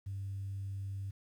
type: tone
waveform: sine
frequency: 98.1 Hz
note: G2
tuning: 2 cents sharp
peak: -36 dBFS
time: 0.06-1.11 s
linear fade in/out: 10 ms
effects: tanh soft clip ceiling -33 dBFS + 11-bit